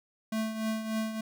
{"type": "tone with tremolo", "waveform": "square", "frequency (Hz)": 220, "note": "A3", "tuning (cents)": 0, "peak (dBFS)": -28, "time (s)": [0.32, 1.21], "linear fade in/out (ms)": 5, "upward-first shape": "triangle", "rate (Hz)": 3.4, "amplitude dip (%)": 65, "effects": []}